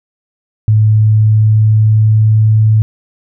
sine tone with pitch glide, 107.9 to 108.96 Hz, A2 to A2, -33 to -16 cents, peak -5 dBFS, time 0.68-2.82 s, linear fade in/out 0 ms, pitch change +17 cents, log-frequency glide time 0.87-2.6 s, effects none

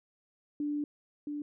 sine tone pair in turn, 293.7 / 293.7 Hz, D4 / D4, 0 / 0 cents, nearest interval unison, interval 0 cents, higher neither, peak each -30 / -34 dBFS, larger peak first, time 0.6-0.84 / 1.27-1.42 s, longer first, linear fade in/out 2 ms, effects none

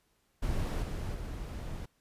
brown noise with level steps, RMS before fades -32 / -36 / -39 dBFS, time 0.42-1.86 s, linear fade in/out 10 ms, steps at 0.82 / 1.14 s, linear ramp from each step 10 ms, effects pink hiss -73 dBFS RMS until 2 s + resampled to 32000 Hz

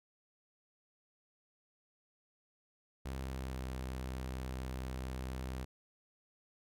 sawtooth tone with pitch glide, 66 to 64.34 Hz, C2 to C2, +16 to -28 cents, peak -35 dBFS, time 3.05-5.65 s, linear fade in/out 10 ms, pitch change -44 cents, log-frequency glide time 3.21-3.64 s, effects none

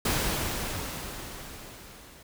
pink noise with level ramp, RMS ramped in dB -26 to -51 dBFS, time 0.05-2.23 s, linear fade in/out 5 ms, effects none

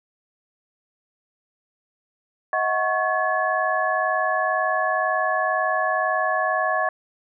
sine tone cluster, 634 / 736 / 1103 / 1709 Hz, D#5 / F#5 / C#6 / G#6, +32 / -9 / -9 / +49 cents, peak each -25 dBFS, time 2.53-6.89 s, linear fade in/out 2 ms, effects none

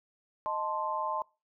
sine chord, A diminished, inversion second, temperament equal, 622.3 / 880 / 1046.5 Hz, Eb5 / A5 / C6, 0 / 0 / 0 cents, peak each -37 / -34 / -33 dBFS, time 0.46-1.22 s, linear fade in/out 0 ms, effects noise-tail reverb RT60 0.3 s tail -24 dB re dry

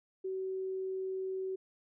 sine tone, 378.7 Hz, F#4, 40 cents sharp, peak -34 dBFS, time 0.24-1.56 s, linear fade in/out 10 ms, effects none

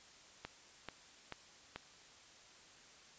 click train, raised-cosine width 0.3 ms, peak -27 dBFS, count 4, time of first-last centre 0.45-1.76 s, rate 2.29 Hz, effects white hiss -60 dBFS RMS until 3.18 s + resampled to 16000 Hz

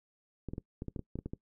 clicks, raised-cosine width 3 ms, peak -25 dBFS, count 11, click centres 0.487 / 0.535 / 0.581 / 0.821 / 0.883 / 0.962 / 0.993 / 1.156 / 1.189 / 1.26 / 1.335 s, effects noise-tail reverb RT60 0.1 s tail -21 dB re dry

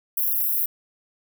white high-pass noise, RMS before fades -23 dBFS, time 0.17-0.66 s, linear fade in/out 5 ms, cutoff 11000 Hz, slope 96 dB/octave, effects none

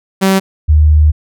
sawtooth / sine tone pair in turn, 192.1 / 76.23 Hz, G3 / D#2, -35 / -35 cents, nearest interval octave + major third, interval 1600 cents, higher first, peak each -4 dBFS, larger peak neither, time 0.21-0.4 / 0.68-1.12 s, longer second, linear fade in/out 20 ms, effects none

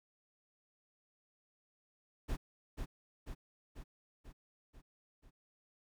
brown noise with echo, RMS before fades -37 dBFS, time 2.28-2.37 s, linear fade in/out 20 ms, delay 490 ms, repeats 6, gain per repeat -4 dB, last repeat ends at 5.31 s, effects none

